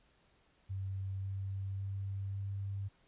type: tone with pitch steps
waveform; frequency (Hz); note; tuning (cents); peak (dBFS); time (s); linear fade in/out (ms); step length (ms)
sine; 96.4 / 97.18 / 97.97 / 98.77; G2 / G2 / G2 / G2; -28 / -15 / -1 / +14; -36; 0.69-2.89; 20; 550
effects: pink hiss -70 dBFS RMS until 3.07 s + resampled to 8000 Hz